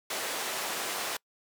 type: band-pass noise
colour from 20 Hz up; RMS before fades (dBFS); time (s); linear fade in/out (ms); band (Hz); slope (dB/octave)
pink; -34; 0.1-1.17; 5; 490 to 15000; 12
effects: noise-tail reverb RT60 0.1 s tail -26 dB re dry